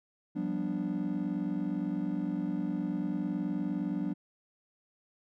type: chord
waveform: triangle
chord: G dominant seventh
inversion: third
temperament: just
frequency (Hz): 176.4 / 196 / 245 / 294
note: F3 / G3 / B3 / D4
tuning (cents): +18 / 0 / -14 / +2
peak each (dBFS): -34 / -33 / -35 / -32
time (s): 0.35-4.14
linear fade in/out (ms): 20
effects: tanh soft clip ceiling -21 dBFS